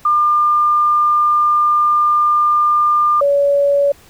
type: tone pair in turn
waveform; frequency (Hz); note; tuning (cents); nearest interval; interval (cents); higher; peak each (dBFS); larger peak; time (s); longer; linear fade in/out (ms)
sine; 1200 / 566.3; D6 / C#5; +37 / +37; octave + minor second; 1300; first; -10; neither; 0.05-3.21 / 3.21-3.92; first; 5
effects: pink hiss -46 dBFS RMS until 4.09 s